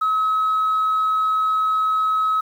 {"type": "tone", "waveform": "sine", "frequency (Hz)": 1282, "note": "E6", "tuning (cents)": -49, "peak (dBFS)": -15, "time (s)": [0.01, 2.41], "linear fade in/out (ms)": 10, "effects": ["tanh soft clip ceiling -14 dBFS", "8-bit"]}